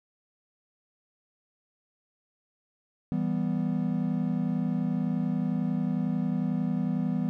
triangle chord, E minor, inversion none, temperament equal, 164.81 / 196 / 246.9 Hz, E3 / G3 / B3, 0 / 0 / 0 cents, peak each -28 dBFS, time 3.12-7.29 s, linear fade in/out 0 ms, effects none

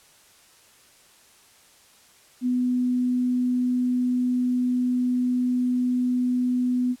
sine tone, 249.1 Hz, B3, 15 cents sharp, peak -20 dBFS, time 2.41-6.96 s, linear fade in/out 50 ms, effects white hiss -55 dBFS RMS until 7 s + low-pass 11000 Hz 12 dB/octave

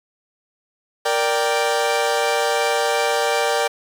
sawtooth chord, G minor, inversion first, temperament equal, 466.2 / 587.3 / 784 Hz, Bb4 / D5 / G5, 0 / 0 / 0 cents, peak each -18 dBFS, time 1.05-3.68 s, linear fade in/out 10 ms, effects low-pass 10000 Hz 12 dB/octave + 7-bit

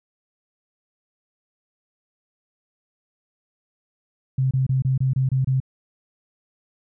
sine tone bursts, 131.6 Hz, C3, 10 cents sharp, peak -17 dBFS, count 8, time 4.38-5.602 s, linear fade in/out 5 ms, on 130 ms, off 26 ms, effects none

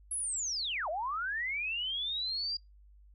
sine linear two-way sweep, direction down then up, 11040 to 586 to 4832 Hz, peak -32 dBFS, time 0.11-2.57 s, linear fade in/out 5 ms, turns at 0.89 s, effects noise-tail reverb RT60 0.2 s tail -26 dB re dry + added 50 Hz sine -55 dBFS peak until 3.14 s

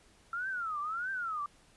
sine tone with vibrato, 1352 Hz, E6, 43 cents sharp, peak -33 dBFS, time 0.33-1.46 s, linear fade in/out 2 ms, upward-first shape triangle, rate 1.6 Hz, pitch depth 280 cents each way, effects pink hiss -63 dBFS RMS until 1.76 s + resampled to 24000 Hz

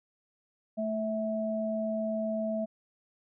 sine tone pair together, 220 / 652.2 Hz, A3 / E5, 0 / -19 cents, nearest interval octave + perfect fifth, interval 1881 cents, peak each -32 / -31 dBFS, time 0.77-2.66 s, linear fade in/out 20 ms, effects none

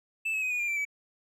triangle tone with pitch steps, 2637 / 2575 / 2515 / 2456 / 2399 / 2343 / 2288 Hz, E7 / E7 / D#7 / D#7 / D7 / D7 / D7, 0 / -41 / +18 / -23 / +36 / -5 / -46 cents, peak -26 dBFS, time 0.25-0.852 s, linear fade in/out 10 ms, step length 86 ms, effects none

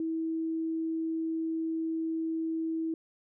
sine tone, 324 Hz, E4, 30 cents flat, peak -29 dBFS, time 0-2.94 s, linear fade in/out 2 ms, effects none

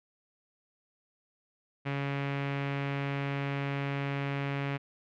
sawtooth tone with low-pass filter, 139.9 Hz, C#3, 16 cents sharp, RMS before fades -33 dBFS, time 1.85-4.78 s, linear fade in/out 20 ms, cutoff 2400 Hz, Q 2.4, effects none

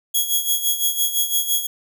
5% pulse tone with tremolo, 3322 Hz, G#7, in tune, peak -7 dBFS, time 0.14-1.67 s, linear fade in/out 10 ms, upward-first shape sine, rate 5.9 Hz, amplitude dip 70%, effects none

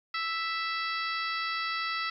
harmonic tone, 659.3 Hz, E5, in tune, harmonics 2 / 3 / 4 / 5 / 6 / 7 / 8, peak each -33 / -35 / -39 / -43 / -41 / -40 / -44 dBFS, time 0.14-2.1 s, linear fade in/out 5 ms, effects 11-bit

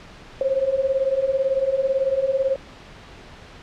sine beating tone pair, 523.3 / 541.3 Hz, C5 / C#5, 0 / -41 cents, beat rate 18 Hz, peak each -23 / -20 dBFS, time 0.41-2.56 s, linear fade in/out 2 ms, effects pink hiss -43 dBFS RMS until 3.62 s + low-pass 4000 Hz 12 dB/octave

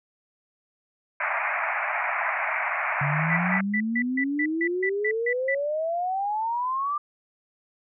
white band-pass noise, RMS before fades -27 dBFS, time 1.2-3.61 s, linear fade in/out 5 ms, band 610 to 2400 Hz, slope 96 dB/octave
sine exponential sweep, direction up, 140.3 to 1198 Hz, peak -24 dBFS, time 3.01-6.98 s, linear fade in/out 5 ms
sine tone bursts, 1975.5 Hz, B6, in tune, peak -23 dBFS, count 11, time 3.3-5.548 s, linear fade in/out 5 ms, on 68 ms, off 150 ms
effects none

